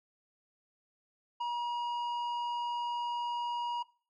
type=tone with tanh clipping; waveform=triangle; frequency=956 Hz; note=A#5; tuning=43 cents sharp; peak=-33 dBFS; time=1.4-3.83 s; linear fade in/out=10 ms; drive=12 dB; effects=noise-tail reverb RT60 0.4 s tail -19 dB re dry